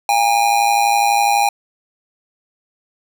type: tone with amplitude modulation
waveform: square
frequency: 812 Hz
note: G#5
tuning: 39 cents flat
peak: -10 dBFS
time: 0.09-1.49 s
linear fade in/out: 2 ms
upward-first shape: sine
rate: 112 Hz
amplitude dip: 65%
effects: none